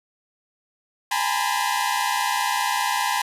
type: tone cluster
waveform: sawtooth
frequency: 815 / 875 / 955 / 1015 Hz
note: G#5 / A5 / A#5 / B5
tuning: -33 / -10 / +42 / +47 cents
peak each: -23 dBFS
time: 1.11-3.22 s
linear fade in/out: 5 ms
effects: resampled to 32000 Hz